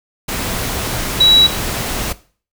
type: tone in noise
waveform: sine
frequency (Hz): 3900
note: B7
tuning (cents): -23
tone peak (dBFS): -6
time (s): 1.2-1.47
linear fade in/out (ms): 10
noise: pink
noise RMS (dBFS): -21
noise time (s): 0.28-2.13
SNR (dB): +12
effects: noise-tail reverb RT60 0.4 s tail -17 dB re dry